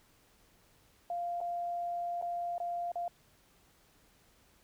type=tone with dropouts; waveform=sine; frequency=696 Hz; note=F5; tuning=6 cents flat; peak=-33 dBFS; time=1.1-3.08 s; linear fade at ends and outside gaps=2 ms; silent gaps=1.405-1.412 / 2.215-2.224 / 2.581-2.601 / 2.918-2.956 s; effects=pink hiss -66 dBFS RMS until 4.63 s